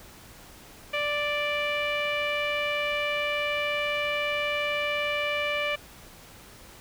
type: tone with low-pass filter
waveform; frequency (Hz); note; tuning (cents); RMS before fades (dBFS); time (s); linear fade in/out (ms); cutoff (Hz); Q
sawtooth; 587.3; D5; 0; -28; 0.93-5.76; 10; 2600; 6.5
effects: pink hiss -49 dBFS RMS until 6.8 s